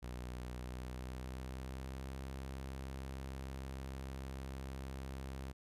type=tone with pitch glide; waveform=sawtooth; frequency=61.74 to 66.55 Hz; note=B1 to C2; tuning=0 to +30 cents; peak=-39 dBFS; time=0.02-5.53 s; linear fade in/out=20 ms; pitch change=+130 cents; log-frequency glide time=0.41-2.14 s; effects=resampled to 32000 Hz